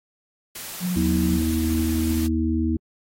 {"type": "noise", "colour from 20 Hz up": "white", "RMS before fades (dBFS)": -35, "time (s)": [0.55, 2.27], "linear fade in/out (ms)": 5}
{"type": "tone with vibrato", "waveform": "sine", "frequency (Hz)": 179.9, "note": "F#3", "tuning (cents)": -48, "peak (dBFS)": -22, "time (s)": [0.8, 1.41], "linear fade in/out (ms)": 50, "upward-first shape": "triangle", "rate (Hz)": 19, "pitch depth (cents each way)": 44}
{"type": "harmonic tone", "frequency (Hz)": 80.1, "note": "E2", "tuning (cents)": -49, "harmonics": [1, 3, 4], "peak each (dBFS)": [-24, -24, -24], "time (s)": [0.96, 2.77], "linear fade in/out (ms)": 5}
{"effects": ["AAC 48 kbps"]}